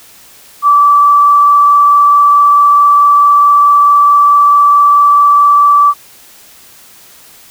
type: tone with frequency modulation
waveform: sine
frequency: 1159 Hz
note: D6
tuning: 23 cents flat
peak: -3 dBFS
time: 0.62-5.94 s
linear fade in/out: 50 ms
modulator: 24.6 Hz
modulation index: 0.39
effects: white hiss -39 dBFS RMS until 7.5 s